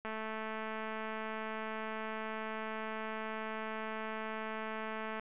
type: click train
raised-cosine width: 0.5 ms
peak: -26 dBFS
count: 1128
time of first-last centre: 0.05-5.196 s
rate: 219 Hz
effects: resampled to 8000 Hz